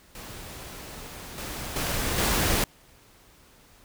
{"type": "noise with level steps", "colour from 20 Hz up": "pink", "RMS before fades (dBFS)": [-41, -35, -28, -24], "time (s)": [0.15, 2.64], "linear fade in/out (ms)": 2, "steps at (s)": [1.38, 1.76, 2.18], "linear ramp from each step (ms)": 2, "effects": ["pink hiss -56 dBFS RMS until 3.84 s"]}